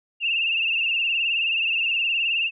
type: tone with vibrato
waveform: sine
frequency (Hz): 2716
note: F7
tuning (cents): -49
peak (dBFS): -20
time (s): 0.2-2.51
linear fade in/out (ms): 50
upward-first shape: sine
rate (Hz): 19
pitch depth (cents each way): 72
effects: none